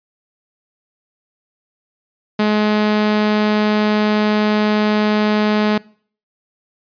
sawtooth tone, 211.6 Hz, G#3, 33 cents sharp, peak -9 dBFS, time 2.39-5.78 s, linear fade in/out 5 ms, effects noise-tail reverb RT60 0.5 s tail -23 dB re dry + resampled to 11025 Hz

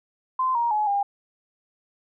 sine tone with pitch steps, 1034 / 941 / 847 / 805 Hz, C6 / A#5 / G#5 / G5, -21 / +16 / +34 / +46 cents, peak -20 dBFS, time 0.39-1.03 s, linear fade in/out 5 ms, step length 160 ms, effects none

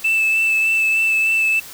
sine tone with vibrato, 2637 Hz, E7, in tune, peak -12 dBFS, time 0.04-1.6 s, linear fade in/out 10 ms, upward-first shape sine, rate 3.3 Hz, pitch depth 15 cents each way, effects tanh soft clip ceiling -12 dBFS + white hiss -37 dBFS RMS until 1.73 s

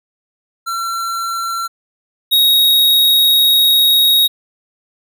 square tone pair in turn, 1357 / 3773 Hz, E6 / A#7, +50 / +20 cents, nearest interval octave + tritone, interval 1770 cents, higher second, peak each -19 / -9 dBFS, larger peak second, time 0.66-1.68 / 2.31-4.28 s, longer second, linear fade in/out 20 ms, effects none

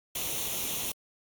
white noise with comb filter, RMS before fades -33 dBFS, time 0.15-0.92 s, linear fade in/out 5 ms, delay 0.31 ms, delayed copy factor +0.65, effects Opus 48 kbps

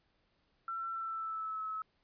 sine tone with pitch glide, 1347 to 1292.9 Hz, E6 to E6, +37 to -34 cents, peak -36 dBFS, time 0.68-1.82 s, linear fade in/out 2 ms, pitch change -71 cents, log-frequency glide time 0.9-1.63 s, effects pink hiss -75 dBFS RMS until 2.03 s + resampled to 11025 Hz

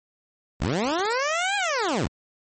15% pulse linear two-way sweep, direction up then down, 43.85 to 830 to 43.85 Hz, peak -16 dBFS, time 0.6-2.08 s, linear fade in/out 20 ms, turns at 1.56 s, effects MP3 32 kbps

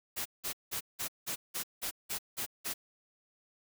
white noise bursts, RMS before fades -36 dBFS, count 10, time 0.16-2.74 s, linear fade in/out 20 ms, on 96 ms, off 180 ms, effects none

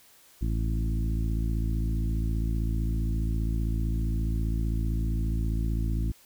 harmonic tone with a mistuned harmonic, 55.2 Hz, A1, 6 cents sharp, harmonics 1 / 2 / 3 / 4 / 5 / 6, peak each -26 / -32 / -36 / -38 / -40 / -42 dBFS, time 0.41-6.12 s, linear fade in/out 10 ms, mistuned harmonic 1, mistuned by -30 cents, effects white hiss -57 dBFS RMS until 6.25 s

